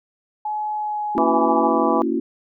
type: tone with pitch glide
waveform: sine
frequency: 848 to 839.2 Hz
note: G#5 to G#5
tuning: +36 to +18 cents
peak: -22 dBFS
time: 0.45-1.69 s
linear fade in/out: 5 ms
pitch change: -18 cents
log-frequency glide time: 0.75-1.03 s
type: chord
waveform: sine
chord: F# dominant seventh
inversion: first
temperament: just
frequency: 231.2 / 277.5 / 333 / 370 Hz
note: A#3 / C#4 / E4 / F#4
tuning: -14 / +2 / +18 / 0 cents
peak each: -25 / -24 / -23 / -26 dBFS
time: 1.15-2.2 s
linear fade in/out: 5 ms
type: harmonic tone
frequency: 165.1 Hz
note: E3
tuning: 3 cents sharp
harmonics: 3 / 4 / 5 / 6 / 7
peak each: -24 / -24 / -24 / -24 / -24 dBFS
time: 1.18-2.02 s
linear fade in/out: 0 ms
effects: none